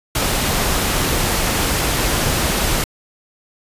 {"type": "noise", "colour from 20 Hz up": "pink", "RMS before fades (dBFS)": -18, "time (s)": [0.15, 2.84], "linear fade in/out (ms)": 2, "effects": ["resampled to 32000 Hz"]}